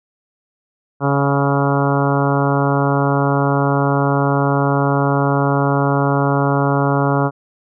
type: harmonic tone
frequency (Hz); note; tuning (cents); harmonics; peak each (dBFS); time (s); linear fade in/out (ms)
140; C#3; +18; 1 / 2 / 3 / 4 / 5 / 6 / 7 / 8 / 9 / 10; -17 / -20 / -22 / -23 / -24 / -25 / -25 / -26 / -27 / -27; 1-7.31; 50
effects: none